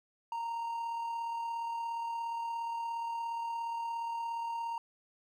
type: tone with amplitude modulation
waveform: triangle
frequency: 927 Hz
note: A#5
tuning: 10 cents flat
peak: -31 dBFS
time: 0.32-4.78 s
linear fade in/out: 2 ms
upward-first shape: sine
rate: 37.1 Hz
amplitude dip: 30%
effects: none